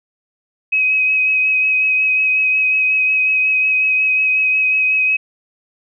sine tone with vibrato, 2537 Hz, D#7, 33 cents sharp, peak -12 dBFS, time 0.72-5.17 s, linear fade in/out 10 ms, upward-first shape sine, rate 5.5 Hz, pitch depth 17 cents each way, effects none

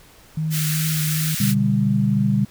sine tone with vibrato, 155.56 Hz, D#3, in tune, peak -20 dBFS, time 0.37-1.35 s, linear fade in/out 5 ms, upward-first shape sine, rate 2.5 Hz, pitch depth 21 cents each way
white high-pass noise, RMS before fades -26 dBFS, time 0.5-1.55 s, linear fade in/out 50 ms, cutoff 1300 Hz, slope 48 dB/octave
sine chord, G major, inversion first, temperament equal with one note detuned, 123.47 / 146.83 / 200 Hz, B2 / D3 / G3, 0 / 0 / +35 cents, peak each -21 / -22 / -18 dBFS, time 1.4-2.45 s, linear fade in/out 5 ms
effects pink hiss -49 dBFS RMS until 2.5 s

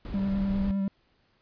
brown noise, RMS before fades -35 dBFS, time 0.05-0.71 s, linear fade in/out 0 ms
triangle tone with vibrato, 196 Hz, G3, in tune, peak -23 dBFS, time 0.14-0.88 s, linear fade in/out 2 ms, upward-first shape triangle, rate 9.9 Hz, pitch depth 22 cents each way
effects pink hiss -68 dBFS RMS until 1.41 s + resampled to 11025 Hz

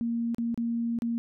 sine tone with dropouts, 233.1 Hz, A#3, in tune, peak -26 dBFS, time 0.01-1.18 s, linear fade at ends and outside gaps 0 ms, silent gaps 0.346-0.383 / 0.544-0.576 / 0.988-1.021 s, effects none

